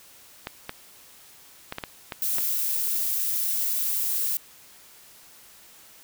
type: clicks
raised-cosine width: 0.3 ms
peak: -15 dBFS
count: 7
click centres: 0.471 / 0.694 / 1.724 / 1.784 / 1.838 / 2.122 / 2.384 s
type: noise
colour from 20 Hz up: violet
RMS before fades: -26 dBFS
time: 2.22-4.37 s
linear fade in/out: 0 ms
effects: white hiss -51 dBFS RMS until 6.03 s